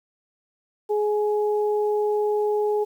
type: tone pair together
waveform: sine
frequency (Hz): 420 / 838.2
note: G#4 / G#5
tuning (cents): +19 / +16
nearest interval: octave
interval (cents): 1197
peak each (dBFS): -20 / -29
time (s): 0.89-2.85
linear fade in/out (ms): 20
effects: 9-bit